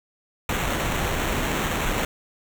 pink noise with sample-and-hold, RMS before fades -25 dBFS, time 0.49-2.05 s, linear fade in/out 2 ms, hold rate 4900 Hz, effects none

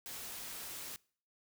white noise, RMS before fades -45 dBFS, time 0.06-0.96 s, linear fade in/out 0 ms, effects noise-tail reverb RT60 0.5 s tail -24 dB re dry

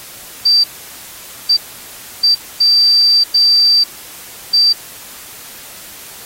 sine tone bursts at uneven times, 4670 Hz, D8, 11 cents flat, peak -7 dBFS, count 6, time 0.45-0.64 / 1.49-1.57 / 2.23-2.35 / 2.6-3.24 / 3.34-3.84 / 4.53-4.73 s, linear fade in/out 10 ms, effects white hiss -34 dBFS RMS until 6.25 s + AAC 48 kbps

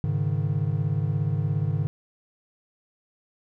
triangle chord, Ab suspended fourth, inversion none, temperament equal, 103.83 / 138.59 / 155.56 Hz, Ab2 / Db3 / Eb3, 0 / 0 / 0 cents, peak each -25 dBFS, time 0.04-1.87 s, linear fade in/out 0 ms, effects none

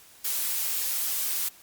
blue noise, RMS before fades -28 dBFS, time 0.24-1.49 s, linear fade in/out 10 ms, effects white hiss -53 dBFS RMS until 1.62 s + Opus 48 kbps

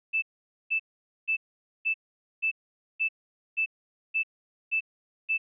sine tone bursts, 2637 Hz, E7, in tune, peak -23 dBFS, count 10, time 0.13-5.38 s, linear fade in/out 20 ms, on 93 ms, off 480 ms, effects none

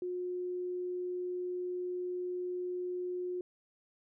sine tone, 360 Hz, F#4, 47 cents flat, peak -34 dBFS, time 0.02-3.41 s, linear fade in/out 2 ms, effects none

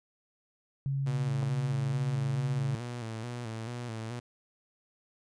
sine tone, 137.4 Hz, C#3, 15 cents flat, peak -28 dBFS, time 0.86-2.75 s, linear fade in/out 0 ms
sawtooth tone with vibrato, 116.54 Hz, A#2, in tune, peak -32 dBFS, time 1.06-4.2 s, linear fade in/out 10 ms, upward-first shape square, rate 2.3 Hz, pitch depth 69 cents each way
clicks, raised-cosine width 1 ms, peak -29 dBFS, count 2, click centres 1.426 / 1.43 s
effects resampled to 22050 Hz

